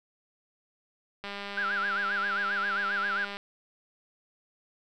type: click train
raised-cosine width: 0.3 ms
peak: -22 dBFS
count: 429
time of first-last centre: 1.24-3.369 s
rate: 201 Hz
type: tone with vibrato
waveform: sine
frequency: 1480 Hz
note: F#6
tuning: in tune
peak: -27 dBFS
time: 1.57-3.25 s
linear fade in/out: 5 ms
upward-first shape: sine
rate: 7.5 Hz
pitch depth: 190 cents each way
effects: none